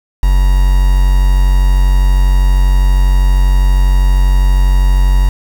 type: tone with quantisation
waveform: triangle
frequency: 46.25 Hz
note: F#1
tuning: in tune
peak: -4 dBFS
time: 0.23-5.29 s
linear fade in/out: 0 ms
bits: 4
effects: none